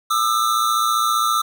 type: tone pair together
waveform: square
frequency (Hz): 1203.5 / 1318.5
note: D6 / E6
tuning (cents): +42 / 0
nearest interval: major second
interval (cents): 158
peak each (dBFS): -20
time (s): 0.1-1.42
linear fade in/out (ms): 10
effects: none

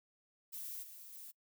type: noise with level steps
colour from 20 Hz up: violet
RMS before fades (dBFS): -45 / -53 / -51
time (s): 0.52-1.32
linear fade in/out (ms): 20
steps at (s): 0.82 / 1.12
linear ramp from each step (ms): 20
effects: noise-tail reverb RT60 0.1 s tail -25 dB re dry

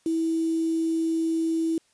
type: tone with quantisation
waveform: sine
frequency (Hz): 325.9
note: E4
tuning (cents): -20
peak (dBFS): -22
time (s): 0.06-1.78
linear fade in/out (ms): 2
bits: 7
effects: white hiss -65 dBFS RMS until 1.93 s + resampled to 22050 Hz

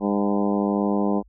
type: harmonic tone with a mistuned harmonic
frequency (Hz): 101.4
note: G#2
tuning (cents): -41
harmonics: 2 / 3 / 4 / 5 / 6 / 7 / 8 / 9 / 10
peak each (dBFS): -22 / -26 / -28 / -30 / -32 / -33 / -34 / -35 / -36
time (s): 0-1.23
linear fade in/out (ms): 50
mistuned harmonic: 7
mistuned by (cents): +32
effects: added 50 Hz sine -51 dBFS peak until 1.28 s

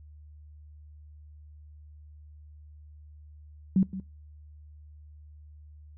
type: tone with echo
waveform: sine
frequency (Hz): 189.4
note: F#3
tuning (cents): +41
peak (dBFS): -18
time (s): 3.76-3.83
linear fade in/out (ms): 2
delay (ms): 170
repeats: 1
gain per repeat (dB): -14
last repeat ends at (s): 4
effects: noise-tail reverb RT60 0.3 s tail -23 dB re dry + added 75 Hz sine -47 dBFS peak until 5.97 s

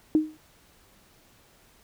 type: tone with exponential decay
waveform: sine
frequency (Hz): 310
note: D#4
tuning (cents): -6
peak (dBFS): -14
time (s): 0.15-0.37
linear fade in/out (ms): 1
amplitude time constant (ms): 47
effects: pink hiss -59 dBFS RMS until 1.83 s

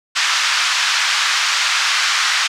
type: band-pass noise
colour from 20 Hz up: pink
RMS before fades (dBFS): -17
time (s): 0.15-2.48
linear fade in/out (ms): 20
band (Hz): 1200 to 6300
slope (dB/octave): 24
effects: none

